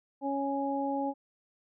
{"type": "harmonic tone", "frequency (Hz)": 277.2, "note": "C#4", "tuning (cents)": 0, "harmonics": [1, 2, 3], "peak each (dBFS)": [-32, -35, -33], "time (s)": [0.21, 1.14], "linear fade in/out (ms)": 50, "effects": []}